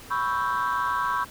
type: chord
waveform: sine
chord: C# half-diminished seventh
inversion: third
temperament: equal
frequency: 987.8 / 1108.7 / 1318.5 / 1568 Hz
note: B5 / C#6 / E6 / G6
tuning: 0 / 0 / 0 / 0 cents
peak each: -26 / -26 / -30 / -29 dBFS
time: 0.1-1.25 s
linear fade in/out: 20 ms
effects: tanh soft clip ceiling -18 dBFS + pink hiss -45 dBFS RMS until 1.3 s